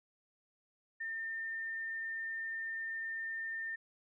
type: tone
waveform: sine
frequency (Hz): 1807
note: A6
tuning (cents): +46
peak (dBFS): -37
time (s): 1-3.76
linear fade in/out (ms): 10
effects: none